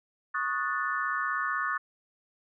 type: chord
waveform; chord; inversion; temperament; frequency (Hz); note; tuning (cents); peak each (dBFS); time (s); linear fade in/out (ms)
sine; D# half-diminished seventh; third; equal with one note detuned; 1108.7 / 1244.5 / 1469.8 / 1760; C#6 / D#6 / F#6 / A6; 0 / 0 / -12 / 0; -33; 0.34-1.78; 10
effects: none

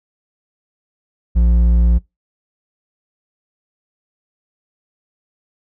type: tone with hard clipping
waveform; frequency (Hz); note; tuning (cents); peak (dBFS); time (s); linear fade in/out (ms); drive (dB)
sine; 58.27; A#1; 0; -11; 1.35-1.99; 20; 6
effects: noise-tail reverb RT60 0.2 s tail -23 dB re dry

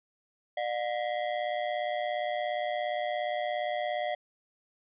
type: ring-modulated tone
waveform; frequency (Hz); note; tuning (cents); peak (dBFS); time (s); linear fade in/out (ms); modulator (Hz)
square; 659.3; E5; 0; -27; 0.57-4.15; 5; 58.6
effects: resampled to 8000 Hz

